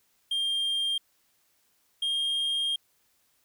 triangle tone pair in turn, 3200 / 3222 Hz, G7 / G7, +35 / +47 cents, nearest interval unison, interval 12 cents, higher second, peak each -24 dBFS, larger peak neither, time 0.31-0.98 / 2.02-2.76 s, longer second, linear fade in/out 5 ms, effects white hiss -69 dBFS RMS until 3.44 s

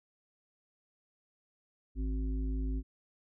harmonic tone, 52.7 Hz, G#1, 26 cents sharp, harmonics 1 / 3 / 5 / 7, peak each -31 / -48 / -40 / -51 dBFS, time 1.95-2.83 s, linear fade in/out 50 ms, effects none

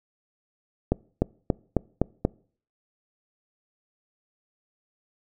accelerating click train, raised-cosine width 2 ms, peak -7 dBFS, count 6, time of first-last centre 0.92-2.25 s, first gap 300 ms, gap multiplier 0.94, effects noise-tail reverb RT60 0.5 s tail -25 dB re dry

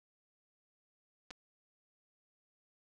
clicks, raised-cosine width 0.2 ms, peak -30 dBFS, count 2, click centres 1.306 / 1.31 s, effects none

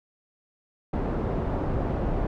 pink low-pass noise, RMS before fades -27 dBFS, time 0.93-2.27 s, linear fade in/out 5 ms, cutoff 720 Hz, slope 12 dB/octave, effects none

